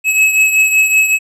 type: beating tone pair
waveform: square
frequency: 2574 / 2579.3 Hz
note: E7 / E7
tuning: -42 / -38 cents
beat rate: 5.3 Hz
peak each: -10 / -17 dBFS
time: 0.04-1.19 s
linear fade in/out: 50 ms
effects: low-pass 12000 Hz 12 dB/octave